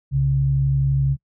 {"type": "tone pair together", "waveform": "sine", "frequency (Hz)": [64.18, 136], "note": ["C2", "C#3"], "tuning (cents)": [-33, -33], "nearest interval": "octave + minor second", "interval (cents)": 1300, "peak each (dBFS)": [-25, -16], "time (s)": [0.11, 1.17], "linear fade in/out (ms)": 50, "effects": ["noise-tail reverb RT60 0.1 s tail -25 dB re dry"]}